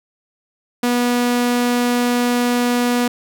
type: tone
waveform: sawtooth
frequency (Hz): 243.3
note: B3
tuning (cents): -26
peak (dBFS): -11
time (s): 0.83-3.08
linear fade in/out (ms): 5
effects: none